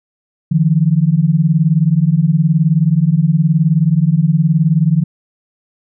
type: beating tone pair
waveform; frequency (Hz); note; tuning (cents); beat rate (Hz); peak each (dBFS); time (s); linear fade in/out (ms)
sine; 150.6 / 169.6; D3 / E3; +44 / +50; 19; -12; 0.51-5.04; 10
effects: none